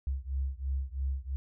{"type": "beating tone pair", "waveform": "sine", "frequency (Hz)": [66, 69], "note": ["C2", "C#2"], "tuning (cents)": [16, -7], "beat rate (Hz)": 3, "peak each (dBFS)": [-33, -34], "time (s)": [0.07, 1.36], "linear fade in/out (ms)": 0, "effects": []}